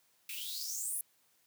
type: noise with high-pass filter sweep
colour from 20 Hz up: blue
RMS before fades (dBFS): -39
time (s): 0.29-1.01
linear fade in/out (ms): 2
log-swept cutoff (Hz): 2400 to 11000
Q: 8.3
effects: white hiss -71 dBFS RMS until 1.46 s + high-pass 100 Hz 12 dB/octave